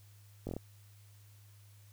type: slowing click train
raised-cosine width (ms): 2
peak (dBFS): -25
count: 5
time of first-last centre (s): 0.47-0.566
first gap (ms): 20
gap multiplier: 1.12
effects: added 102 Hz sine -56 dBFS peak until 1.92 s + white hiss -66 dBFS RMS until 1.92 s